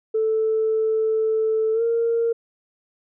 sine tone with pitch glide, 440 to 462.7 Hz, A4 to A#4, 0 to -13 cents, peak -17 dBFS, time 0.14-2.33 s, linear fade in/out 10 ms, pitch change +87 cents, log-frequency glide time 1.73-1.82 s, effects tanh soft clip ceiling -13 dBFS

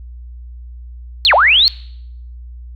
sine linear two-way sweep, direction down then up, 4435 to 532 to 4435 Hz, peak -7 dBFS, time 1.25-1.68 s, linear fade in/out 0 ms, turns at 1.34 s, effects noise-tail reverb RT60 0.7 s tail -23 dB re dry + added 60 Hz sine -30 dBFS peak until 2.75 s

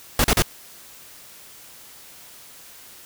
pink noise bursts, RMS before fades -17 dBFS, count 3, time 0.19-0.422 s, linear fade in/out 2 ms, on 52 ms, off 38 ms, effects white hiss -45 dBFS RMS until 3.05 s

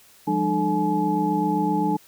sine tone cluster, 173.2 / 200.9 / 301.8 / 436.8 / 850 Hz, F3 / G3 / D4 / A4 / G#5, -14 / +43 / +47 / -13 / +40 cents, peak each -27 / -27 / -24 / -31 / -24 dBFS, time 0.27-1.97 s, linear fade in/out 10 ms, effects white hiss -53 dBFS RMS until 2.07 s

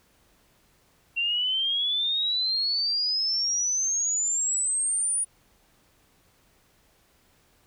sine exponential sweep, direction up, 2737 to 9680 Hz, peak -23 dBFS, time 1.16-5.25 s, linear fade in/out 20 ms, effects pink hiss -63 dBFS RMS until 7.66 s

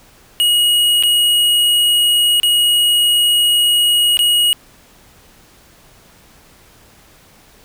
square tone with dropouts, 2893 Hz, F#7, 40 cents flat, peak -11 dBFS, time 0.4-4.53 s, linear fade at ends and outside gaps 0 ms, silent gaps 1.026-1.035 / 2.4-2.432 / 4.171-4.191 s, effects pink hiss -47 dBFS RMS until 7.64 s

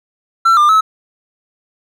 triangle tone with pitch steps, 1347 / 1198 / 1295 Hz, E6 / D6 / E6, +37 / +34 / -31 cents, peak -5 dBFS, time 0.45-0.81 s, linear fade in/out 10 ms, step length 120 ms, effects none

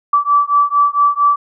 sine beating tone pair, 1155 / 1159.4 Hz, D6 / D6, -29 / -23 cents, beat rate 4.4 Hz, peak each -13 dBFS, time 0.13-1.36 s, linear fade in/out 5 ms, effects none

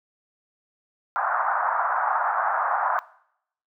pink band-pass noise, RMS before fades -24 dBFS, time 1.16-2.99 s, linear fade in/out 0 ms, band 710 to 1500 Hz, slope 48 dB/octave, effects noise-tail reverb RT60 0.7 s tail -20 dB re dry

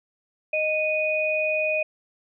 sine tone pair together, 620 / 2480 Hz, D#5 / D#7, -6 / -6 cents, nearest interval 2 octaves, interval 2400 cents, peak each -24 dBFS, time 0.53-1.83 s, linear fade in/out 5 ms, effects none

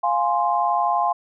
sine chord, F minor, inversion none, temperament equal, 698.5 / 830.6 / 1046.5 Hz, F5 / Ab5 / C6, 0 / 0 / 0 cents, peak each -22 dBFS, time 0.03-1.13 s, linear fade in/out 10 ms, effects none

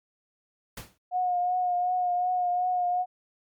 pink noise with exponential decay, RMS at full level -35 dBFS, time 0.77-0.98 s, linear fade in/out 5 ms, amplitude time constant 45 ms
sine tone with vibrato, 721 Hz, F#5, 45 cents flat, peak -23 dBFS, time 1.11-3.06 s, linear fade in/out 50 ms, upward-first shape triangle, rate 2.7 Hz, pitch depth 31 cents each way
effects MP3 96 kbps

